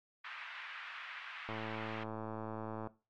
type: band-pass noise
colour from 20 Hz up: pink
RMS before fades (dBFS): -47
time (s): 0.24-2.04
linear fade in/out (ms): 10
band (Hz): 1200 to 2800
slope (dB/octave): 24
type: click train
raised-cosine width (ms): 1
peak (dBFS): -28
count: 153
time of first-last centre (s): 1.49-2.872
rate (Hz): 110
effects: noise-tail reverb RT60 0.3 s tail -18 dB re dry + MP3 96 kbps